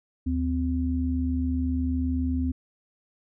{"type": "tone pair together", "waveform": "sine", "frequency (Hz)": [76.5, 257.3], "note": ["D#2", "C4"], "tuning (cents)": [-29, -29], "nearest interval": "octave + major sixth", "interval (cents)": 2100, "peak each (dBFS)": -26, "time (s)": [0.26, 2.52], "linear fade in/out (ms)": 10, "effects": []}